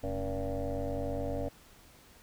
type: tone with frequency modulation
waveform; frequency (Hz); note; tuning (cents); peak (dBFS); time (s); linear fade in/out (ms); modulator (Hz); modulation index
sine; 277.2; C#4; 0; -30; 0.03-1.49; 10; 99.9; 3.9
effects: tanh soft clip ceiling -27 dBFS + pink hiss -58 dBFS RMS until 2.22 s